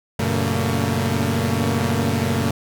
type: tone cluster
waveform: sawtooth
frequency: 94.8 / 119.4 / 141 / 225.8 / 238.5 Hz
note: F#2 / A#2 / C#3 / A3 / A#3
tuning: +43 / +42 / +30 / +45 / +40 cents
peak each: -20 / -22 / -21 / -20 / -26 dBFS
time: 0.19-2.51 s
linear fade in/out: 5 ms
effects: none